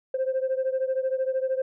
sine beating tone pair, 520 / 533 Hz, C5 / C5, -11 / +32 cents, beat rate 13 Hz, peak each -24 / -27 dBFS, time 0.14-1.62 s, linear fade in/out 5 ms, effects tanh soft clip ceiling -19 dBFS

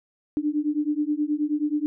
sine beating tone pair, 293.7 / 303.1 Hz, D4 / D#4, 0 / -45 cents, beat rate 9.4 Hz, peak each -25 dBFS, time 0.37-1.86 s, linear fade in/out 0 ms, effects none

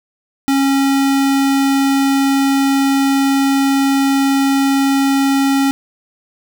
square tone, 273.8 Hz, C#4, 21 cents flat, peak -12 dBFS, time 0.48-5.71 s, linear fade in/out 0 ms, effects none

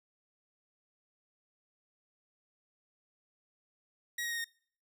sawtooth tone with pitch steps, 1900 / 1882.5 / 1865.2 / 1848 Hz, A#6 / A#6 / A#6 / A#6, +33 / +16 / +1 / -16 cents, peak -31 dBFS, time 4.18-4.444 s, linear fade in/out 5 ms, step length 66 ms, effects noise-tail reverb RT60 0.5 s tail -24 dB re dry

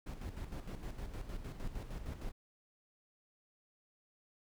brown noise with tremolo, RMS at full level -41 dBFS, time 0.06-2.32 s, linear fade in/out 10 ms, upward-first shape square, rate 6.5 Hz, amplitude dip 55%, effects none

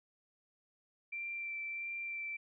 sine tone with vibrato, 2350 Hz, D7, 1 cent sharp, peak -38 dBFS, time 1.12-2.37 s, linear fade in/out 10 ms, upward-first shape sine, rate 1.5 Hz, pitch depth 12 cents each way, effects none

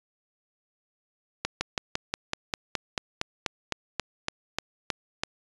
slowing click train, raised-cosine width 0.2 ms, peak -9 dBFS, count 17, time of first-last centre 1.45-5.235 s, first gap 160 ms, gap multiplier 1.05, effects resampled to 22050 Hz

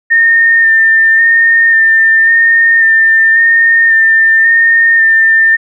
sine tone with vibrato, 1814 Hz, A#6, 48 cents flat, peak -4 dBFS, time 0.1-5.57 s, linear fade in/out 20 ms, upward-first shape square, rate 0.92 Hz, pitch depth 16 cents each way, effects none

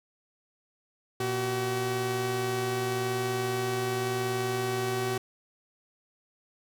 sawtooth tone pair together, 119.3 / 378.8 Hz, A#2 / F#4, +41 / +41 cents, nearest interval octave + minor sixth, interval 2000 cents, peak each -29 / -25 dBFS, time 1.2-5.18 s, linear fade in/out 5 ms, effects none

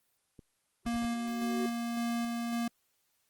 click, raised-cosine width 3 ms, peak -37 dBFS, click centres 0.392 s
triangle tone with exponential growth, 373.4 Hz, F#4, 16 cents sharp, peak -30 dBFS, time 0.83-1.66 s, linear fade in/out 1 ms, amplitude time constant 180 ms
brown noise bursts, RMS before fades -44 dBFS, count 3, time 0.85-1.055 s, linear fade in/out 5 ms, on 41 ms, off 41 ms
square tone with tremolo, 234.7 Hz, A#3, 12 cents sharp, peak -31 dBFS, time 0.86-2.68 s, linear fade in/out 5 ms, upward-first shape square, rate 1.8 Hz, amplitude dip 25%
effects white hiss -75 dBFS RMS until 3.29 s + Opus 24 kbps

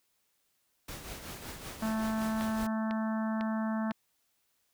pink noise with tremolo, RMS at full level -41 dBFS, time 0.88-2.67 s, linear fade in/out 5 ms, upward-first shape triangle, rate 5.3 Hz, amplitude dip 55%
harmonic tone, 220 Hz, A3, in tune, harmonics 1 / 3 / 4 / 5 / 6 / 7 / 8, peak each -30 / -40 / -42 / -44 / -46 / -47 / -48 dBFS, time 1.82-3.92 s, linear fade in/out 5 ms
click train, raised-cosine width 0.3 ms, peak -23 dBFS, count 4, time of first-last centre 2.41-3.91 s, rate 2 Hz
effects white hiss -75 dBFS RMS until 4.73 s

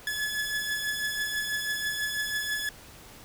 sawtooth beating tone pair, 1708 / 1714.1 Hz, G#6 / A6, +48 / -46 cents, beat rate 6.1 Hz, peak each -26 / -32 dBFS, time 0.07-2.69 s, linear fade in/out 2 ms, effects pink hiss -49 dBFS RMS until 3.24 s

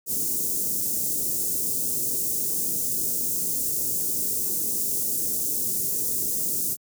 white band-stop noise, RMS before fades -26 dBFS, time 0.06-6.77 s, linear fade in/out 50 ms, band 440 to 6600 Hz, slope 24 dB/octave, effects high-pass 100 Hz 12 dB/octave

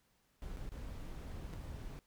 brown noise with dropouts, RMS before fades -45 dBFS, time 0.42-1.99 s, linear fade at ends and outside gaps 0 ms, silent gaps 0.563-0.571 / 0.691-0.719 / 1.531-1.536 s, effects pink hiss -75 dBFS RMS until 2.06 s

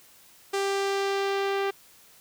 sawtooth tone with low-pass filter sweep, 394.4 Hz, G4, 11 cents sharp, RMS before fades -27 dBFS, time 0.53-1.71 s, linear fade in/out 10 ms, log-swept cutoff 8700 to 3000 Hz, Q 0.94, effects white hiss -55 dBFS RMS until 2.2 s

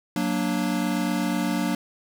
square chord, Gb augmented, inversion none, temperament equal, 185 / 233.1 / 293.7 Hz, Gb3 / Bb3 / D4, 0 / 0 / 0 cents, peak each -28 dBFS, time 0.16-1.75 s, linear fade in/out 2 ms, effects none

